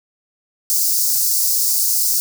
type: high-pass noise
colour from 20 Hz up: white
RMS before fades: -17 dBFS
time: 0.7-2.2 s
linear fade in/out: 0 ms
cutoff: 4700 Hz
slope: 48 dB/octave
effects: none